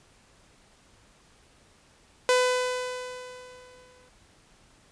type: tone with exponential decay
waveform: sawtooth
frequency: 502 Hz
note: B4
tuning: 28 cents sharp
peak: -14 dBFS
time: 2.29-4.09 s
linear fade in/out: 1 ms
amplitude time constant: 390 ms
effects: pink hiss -59 dBFS RMS until 4.91 s + resampled to 22050 Hz